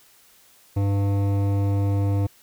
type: tone with hard clipping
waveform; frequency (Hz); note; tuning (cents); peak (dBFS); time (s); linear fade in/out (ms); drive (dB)
sine; 99.7; G2; +30; -21; 0.76-2.27; 10; 14
effects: white hiss -55 dBFS RMS until 2.42 s